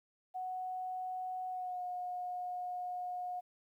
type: tone with pitch glide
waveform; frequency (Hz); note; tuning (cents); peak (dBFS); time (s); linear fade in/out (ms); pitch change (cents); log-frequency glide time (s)
sine; 740 to 721.8; F#5 to F#5; 0 to -43; -37; 0.34-3.41; 20; -43; 1.49-1.83
effects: 12-bit